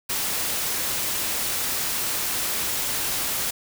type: noise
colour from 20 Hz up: white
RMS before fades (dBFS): -26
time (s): 0.09-3.51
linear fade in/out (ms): 10
effects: none